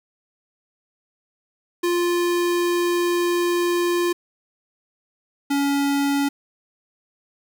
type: tone pair in turn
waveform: square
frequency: 349.2 / 281.4 Hz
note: F4 / C#4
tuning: 0 / +26 cents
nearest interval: major third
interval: 374 cents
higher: first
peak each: -19 dBFS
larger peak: neither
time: 1.83-4.13 / 5.5-6.29 s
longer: first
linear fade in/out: 10 ms
effects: 8-bit